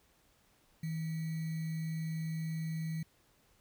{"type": "tone with sample-and-hold", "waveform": "sine", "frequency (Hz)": 160.8, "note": "E3", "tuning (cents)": -43, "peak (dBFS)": -34, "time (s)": [0.83, 3.03], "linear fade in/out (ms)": 5, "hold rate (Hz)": 2100, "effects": ["pink hiss -69 dBFS RMS until 3.6 s"]}